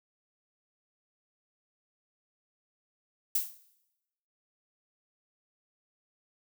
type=noise with exponential decay; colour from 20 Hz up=violet; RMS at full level=-24 dBFS; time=3.35-3.58 s; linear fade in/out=5 ms; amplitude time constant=50 ms; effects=noise-tail reverb RT60 0.9 s tail -17 dB re dry